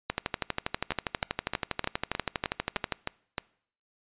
two click trains, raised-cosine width 0.3 ms, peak -11 / -13 dBFS, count 36 / 9, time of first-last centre 0.1-2.923 / 0.92-3.382 s, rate 12.4 / 3.25 Hz, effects noise-tail reverb RT60 0.6 s tail -23 dB re dry + resampled to 8000 Hz

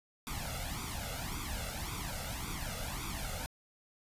pink noise with flanger, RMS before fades -39 dBFS, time 0.27-3.46 s, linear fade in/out 0 ms, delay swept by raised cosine 0.84 to 1.47 ms, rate 1.8 Hz, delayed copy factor +0.8, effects resampled to 32000 Hz

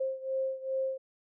sine beating tone pair, 529 / 531.5 Hz, C5 / C5, +19 / +27 cents, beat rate 2.5 Hz, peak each -32 / -35 dBFS, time 0-0.98 s, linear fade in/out 10 ms, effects none

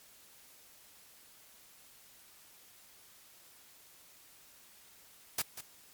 white noise with echo, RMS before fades -32 dBFS, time 5.38-5.42 s, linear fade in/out 5 ms, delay 190 ms, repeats 1, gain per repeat -12 dB, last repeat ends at 5.61 s, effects white hiss -59 dBFS RMS until 5.93 s + MP3 96 kbps

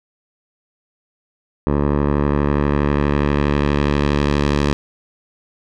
10% pulse tone with low-pass filter sweep, 72.3 Hz, D2, 27 cents flat, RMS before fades -17 dBFS, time 1.67-4.73 s, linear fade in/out 0 ms, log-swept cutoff 1000 to 5400 Hz, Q 0.85, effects none

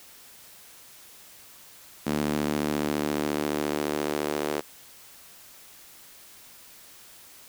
sawtooth tone with high-pass filter sweep, 74.4 Hz, D2, 23 cents sharp, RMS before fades -28 dBFS, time 2.06-4.61 s, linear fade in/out 10 ms, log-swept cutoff 230 to 390 Hz, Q 1.8, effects white hiss -50 dBFS RMS until 7.48 s

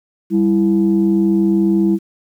sine tone pair together, 196.93 / 331.2 Hz, G3 / E4, +8 / +8 cents, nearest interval major sixth, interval 900 cents, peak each -13 dBFS, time 0.3-1.99 s, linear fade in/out 50 ms, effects tanh soft clip ceiling -5 dBFS + 8-bit

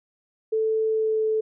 sine tone with pitch glide, 440 to 436.7 Hz, A4 to A4, 0 to -13 cents, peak -20 dBFS, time 0.52-1.41 s, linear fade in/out 10 ms, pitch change -13 cents, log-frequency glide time 0.87-1.23 s, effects none

